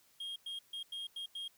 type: tone bursts at uneven times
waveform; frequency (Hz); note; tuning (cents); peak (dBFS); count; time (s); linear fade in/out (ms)
triangle; 3243; G#7; -42; -38; 6; 0.2-0.36 / 0.46-0.59 / 0.73-0.83 / 0.92-1.07 / 1.16-1.26 / 1.35-1.48; 5
effects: white hiss -68 dBFS RMS until 1.57 s